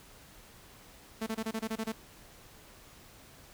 sawtooth tone bursts, 221.9 Hz, A3, 15 cents sharp, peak -28 dBFS, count 9, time 1.21-1.923 s, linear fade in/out 10 ms, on 57 ms, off 25 ms, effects pink hiss -55 dBFS RMS until 3.53 s

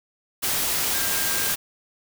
sine tone in noise, 1600 Hz, G6, 35 cents sharp, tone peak -33 dBFS, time 0.93-1.54 s, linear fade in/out 20 ms, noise white, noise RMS -24 dBFS, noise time 0.42-1.56 s, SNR -12 dB, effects none

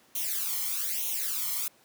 blue noise with flanger, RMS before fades -31 dBFS, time 0.15-1.68 s, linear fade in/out 5 ms, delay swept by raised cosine 0.31 to 0.96 ms, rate 1.1 Hz, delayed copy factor +0.9, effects pink hiss -61 dBFS RMS until 1.84 s + high-pass 200 Hz 12 dB/octave

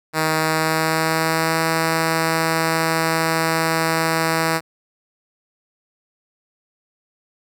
5% pulse tone with pitch glide, 158 to 162.44 Hz, D#3 to E3, +27 to -25 cents, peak -6 dBFS, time 0.13-4.61 s, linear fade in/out 50 ms, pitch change +48 cents, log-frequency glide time 0.34-1.61 s, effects none

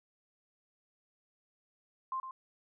sine tone with echo, 1051 Hz, C6, 7 cents sharp, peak -33 dBFS, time 2.12-2.2 s, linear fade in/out 2 ms, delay 110 ms, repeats 1, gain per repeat -8 dB, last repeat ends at 2.31 s, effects none

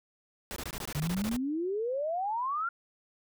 pink noise bursts, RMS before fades -38 dBFS, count 12, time 0.51-1.365 s, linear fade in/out 0 ms, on 52 ms, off 21 ms
sine exponential sweep, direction up, 142.4 to 1419 Hz, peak -29 dBFS, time 0.95-2.69 s, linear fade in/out 5 ms
effects none

